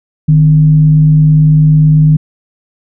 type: tone with frequency modulation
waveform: sine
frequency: 153 Hz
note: D#3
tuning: 29 cents flat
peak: -3 dBFS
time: 0.28-2.17 s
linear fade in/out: 10 ms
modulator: 109 Hz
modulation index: 0.24
effects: none